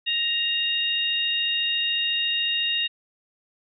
harmonic tone, 934 Hz, A#5, 3 cents sharp, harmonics 2 / 3 / 4, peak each -32 / -24 / -26 dBFS, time 0.06-2.88 s, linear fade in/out 20 ms, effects none

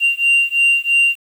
sine beating tone pair, 2771 / 2774 Hz, F7 / F7, -14 / -12 cents, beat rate 3 Hz, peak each -13 dBFS, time 0-1.16 s, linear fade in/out 50 ms, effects tanh soft clip ceiling -8 dBFS + 7-bit

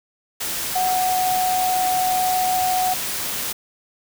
sine tone in noise, 739 Hz, F#5, 2 cents flat, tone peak -18 dBFS, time 0.75-2.94 s, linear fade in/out 10 ms, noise white, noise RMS -26 dBFS, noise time 0.4-3.53 s, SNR +5 dB, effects none

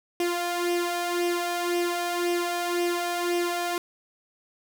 sawtooth tone with flanger, 349.2 Hz, F4, in tune, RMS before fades -27 dBFS, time 0.2-3.78 s, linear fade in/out 2 ms, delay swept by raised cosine 0.35 to 1.65 ms, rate 1.9 Hz, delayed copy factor +0.6, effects none

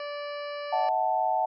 harmonic tone, 582 Hz, D5, 16 cents flat, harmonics 1 / 2 / 3 / 4 / 5 / 7 / 8 / 9, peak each -34 / -40 / -44 / -46 / -48 / -51 / -52 / -53 dBFS, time 0-0.89 s, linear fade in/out 2 ms
sine chord, D# diminished, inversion none, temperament equal with one note detuned, 635.7 / 740 / 880 Hz, D#5 / F#5 / A5, +37 / 0 / 0 cents, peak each -31 / -26 / -27 dBFS, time 0.72-1.46 s, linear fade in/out 10 ms
effects none

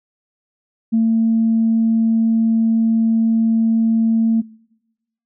sine tone, 225.5 Hz, A3, 43 cents sharp, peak -11 dBFS, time 0.92-4.42 s, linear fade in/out 20 ms, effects noise-tail reverb RT60 1.0 s tail -24 dB re dry + tanh soft clip ceiling -7 dBFS

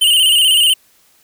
square tone with vibrato, 2960 Hz, F#7, in tune, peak -9 dBFS, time 0.01-0.74 s, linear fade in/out 10 ms, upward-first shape square, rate 16 Hz, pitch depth 62 cents each way, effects white hiss -53 dBFS RMS until 1.23 s

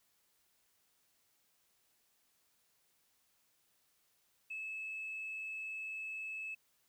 sine tone, 2602 Hz, E7, 23 cents flat, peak -39 dBFS, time 4.5-6.55 s, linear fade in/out 10 ms, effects tanh soft clip ceiling -36 dBFS + white hiss -75 dBFS RMS until 6.88 s

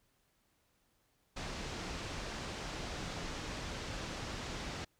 pink low-pass noise, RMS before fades -42 dBFS, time 1.36-4.85 s, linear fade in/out 10 ms, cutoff 6600 Hz, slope 24 dB/octave, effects pink hiss -75 dBFS RMS until 4.99 s

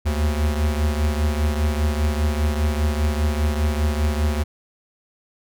square beating tone pair, 74 / 79 Hz, D2 / D#2, +14 / +27 cents, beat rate 5 Hz, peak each -20 / -26 dBFS, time 0.05-4.44 s, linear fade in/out 20 ms, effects none

